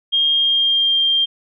sine tone with pitch glide, 3226 to 3189 Hz, G7 to G7, +49 to +29 cents, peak -13 dBFS, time 0.12-1.26 s, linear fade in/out 20 ms, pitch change -20 cents, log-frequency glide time 0.36-1.02 s, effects none

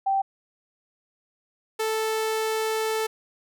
sine / sawtooth tone pair in turn, 780 / 439.7 Hz, G5 / A4, -9 / -1 cents, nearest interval minor seventh, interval 992 cents, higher first, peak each -20 dBFS, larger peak neither, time 0.06-0.22 / 1.79-3.07 s, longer second, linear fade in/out 10 ms, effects none

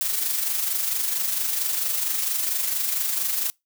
blue noise with amplitude modulation, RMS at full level -23 dBFS, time 0.01-3.5 s, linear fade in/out 0 ms, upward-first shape sine, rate 24.4 Hz, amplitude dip 45%, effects noise-tail reverb RT60 0.2 s tail -25 dB re dry

